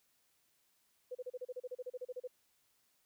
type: tone bursts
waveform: sine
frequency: 502 Hz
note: B4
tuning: 28 cents sharp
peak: -39 dBFS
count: 16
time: 1.11-2.276 s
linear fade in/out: 10 ms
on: 41 ms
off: 34 ms
effects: white hiss -75 dBFS RMS until 3.05 s